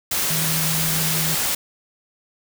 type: tone in noise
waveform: sine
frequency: 159.2 Hz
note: D#3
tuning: 40 cents sharp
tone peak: -25 dBFS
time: 0.3-1.35 s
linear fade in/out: 5 ms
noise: white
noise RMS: -22 dBFS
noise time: 0.11-1.55 s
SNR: -6 dB
effects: none